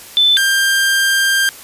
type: tone pair in turn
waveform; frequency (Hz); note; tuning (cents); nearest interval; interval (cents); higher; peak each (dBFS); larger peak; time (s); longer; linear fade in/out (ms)
sine / sawtooth; 3520 / 1589.9; A7 / G6; 0 / +24; octave + major second; 1376; first; -8; neither; 0.17-0.37 / 0.37-1.49; second; 0
effects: white hiss -36 dBFS RMS until 1.63 s + resampled to 32000 Hz